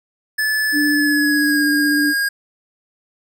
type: tone with pitch glide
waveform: square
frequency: 1734 to 1627.3 Hz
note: A6 to G#6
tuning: -26 to -36 cents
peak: -17 dBFS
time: 0.38-2.29 s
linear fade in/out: 10 ms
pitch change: -110 cents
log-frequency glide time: 0.91-1.65 s
type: tone with vibrato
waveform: sine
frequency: 294.6 Hz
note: D4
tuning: 6 cents sharp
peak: -16 dBFS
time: 0.72-2.14 s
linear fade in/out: 50 ms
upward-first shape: sine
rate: 16 Hz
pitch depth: 14 cents each way
effects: none